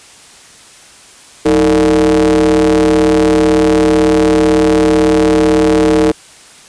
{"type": "ring-modulated tone", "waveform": "square", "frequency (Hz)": 67, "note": "C2", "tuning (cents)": 42, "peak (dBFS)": -5, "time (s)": [1.45, 6.12], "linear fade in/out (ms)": 10, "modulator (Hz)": 383, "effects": ["white hiss -39 dBFS RMS until 6.68 s", "resampled to 22050 Hz"]}